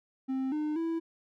triangle tone with pitch steps, 263.9 / 303.2 / 329.4 Hz, C4 / D#4 / E4, +15 / -45 / -1 cents, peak -27 dBFS, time 0.28-1 s, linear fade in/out 20 ms, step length 240 ms, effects none

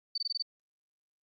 sine tone bursts, 4563 Hz, C#8, 49 cents sharp, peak -30 dBFS, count 6, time 0.15-0.424 s, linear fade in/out 5 ms, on 29 ms, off 20 ms, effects Opus 48 kbps

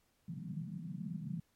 white band-pass noise, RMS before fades -42 dBFS, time 0.28-1.4 s, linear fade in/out 5 ms, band 140 to 200 Hz, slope 48 dB/octave, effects pink hiss -75 dBFS RMS until 1.55 s + MP3 64 kbps

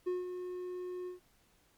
triangle tone with ADSR envelope, 361.7 Hz, F#4, 39 cents flat, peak -28 dBFS, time 0.06-1.2 s, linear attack 15 ms, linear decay 170 ms, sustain -8 dB, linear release 130 ms, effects pink hiss -69 dBFS RMS until 1.77 s + MP3 96 kbps

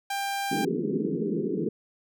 sawtooth tone, 794 Hz, G5, 22 cents sharp, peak -24 dBFS, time 0.1-0.65 s, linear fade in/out 5 ms
white band-pass noise, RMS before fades -28 dBFS, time 0.51-1.69 s, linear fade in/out 5 ms, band 150 to 450 Hz, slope 96 dB/octave
effects none

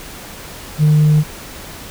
sine tone, 151.8 Hz, D#3, 42 cents flat, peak -6 dBFS, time 0.78-1.24 s, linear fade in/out 50 ms, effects tanh soft clip ceiling -6 dBFS + pink hiss -33 dBFS RMS until 1.9 s

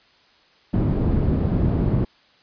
white low-pass noise, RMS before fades -20 dBFS, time 0.73-2.05 s, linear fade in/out 10 ms, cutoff 190 Hz, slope 12 dB/octave, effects white hiss -56 dBFS RMS until 2.42 s + resampled to 11025 Hz

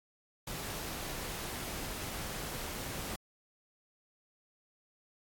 pink noise, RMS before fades -40 dBFS, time 0.47-3.16 s, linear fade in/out 5 ms, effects AAC 64 kbps

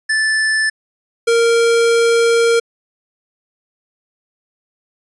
square tone pair in turn, 1753 / 464.3 Hz, A6 / A#4, -7 / -7 cents, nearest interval octave + major seventh, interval 2300 cents, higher first, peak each -14 / -11 dBFS, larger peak second, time 0.09-0.7 / 1.27-2.6 s, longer second, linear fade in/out 10 ms, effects resampled to 24000 Hz

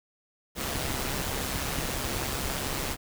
pink noise with amplitude modulation, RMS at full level -29 dBFS, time 0.55-2.97 s, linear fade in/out 50 ms, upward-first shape sine, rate 136 Hz, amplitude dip 50%, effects none

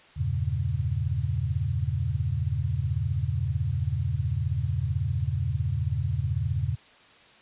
sine chord, E diminished seventh, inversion none, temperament equal, 82.41 / 98 / 116.54 / 138.59 Hz, E2 / G2 / Bb2 / Db3, 0 / 0 / 0 / 0 cents, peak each -30 dBFS, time 0.16-6.76 s, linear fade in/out 20 ms, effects white hiss -54 dBFS RMS until 7.41 s + resampled to 8000 Hz

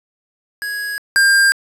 square tone pair in turn, 1661.2 / 1599.7 Hz, G#6 / G6, 0 / +35 cents, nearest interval minor second, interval 65 cents, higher first, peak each -22 / -10 dBFS, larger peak second, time 0.62-0.98 / 1.16-1.52 s, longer neither, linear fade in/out 0 ms, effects resampled to 32000 Hz + 7-bit

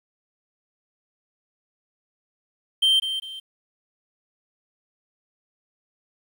triangle tone with echo, 3136 Hz, G7, in tune, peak -14 dBFS, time 2.82-3 s, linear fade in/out 10 ms, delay 200 ms, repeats 2, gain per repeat -9 dB, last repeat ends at 3.4 s, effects 9-bit

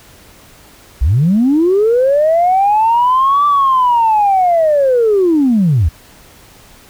sine linear two-way sweep, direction up then down, 53 to 1172 to 67.8 Hz, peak -7 dBFS, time 1.01-5.89 s, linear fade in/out 10 ms, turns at 3.46 s, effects tanh soft clip ceiling -4 dBFS + pink hiss -42 dBFS RMS until 6.89 s

